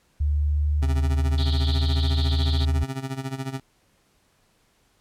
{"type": "tone with pitch glide", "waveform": "sine", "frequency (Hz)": [73.42, 76.58], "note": ["D2", "D#2"], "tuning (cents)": [0, -27], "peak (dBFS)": -19, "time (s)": [0.2, 2.84], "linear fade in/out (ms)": 10, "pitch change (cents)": 73, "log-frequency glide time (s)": [0.3, 2.11]}
{"type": "tone with tremolo", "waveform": "25% pulse", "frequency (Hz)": 133.3, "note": "C3", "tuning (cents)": 33, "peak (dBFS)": -22, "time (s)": [0.82, 3.6], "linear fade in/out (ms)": 5, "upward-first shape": "sine", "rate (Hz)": 14, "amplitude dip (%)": 80}
{"type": "band-pass noise", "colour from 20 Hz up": "white", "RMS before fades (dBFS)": -34, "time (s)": [1.38, 2.65], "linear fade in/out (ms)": 0, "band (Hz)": [3200, 4400], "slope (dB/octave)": 96}
{"effects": ["pink hiss -64 dBFS RMS until 5 s", "low-pass 12000 Hz 12 dB/octave"]}